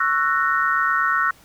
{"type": "chord", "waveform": "sine", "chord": "F# dominant seventh", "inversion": "second", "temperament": "just", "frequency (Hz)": [1110, 1332, 1480, 1850], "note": ["C#6", "E6", "F#6", "A#6"], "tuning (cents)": [2, 18, 0, -14], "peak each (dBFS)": [-24, -21, -22, -24], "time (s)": [0, 1.31], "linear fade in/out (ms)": 5, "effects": ["pink hiss -51 dBFS RMS until 1.44 s"]}